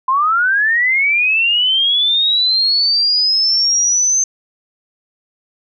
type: linear sweep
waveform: sine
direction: up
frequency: 1017 to 6272 Hz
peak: -11 dBFS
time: 0.08-4.24 s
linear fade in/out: 5 ms
effects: none